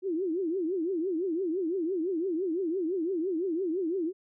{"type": "tone with vibrato", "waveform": "sine", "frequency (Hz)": 350.5, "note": "F4", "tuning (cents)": 6, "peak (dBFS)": -27, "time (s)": [0.02, 4.13], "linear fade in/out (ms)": 50, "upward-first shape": "triangle", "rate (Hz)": 5.9, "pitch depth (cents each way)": 240, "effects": []}